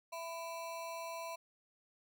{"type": "ring-modulated tone", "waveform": "square", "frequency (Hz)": 832, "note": "G#5", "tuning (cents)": 3, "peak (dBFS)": -39, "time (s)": [0.12, 1.36], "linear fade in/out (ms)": 10, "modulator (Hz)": 168, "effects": []}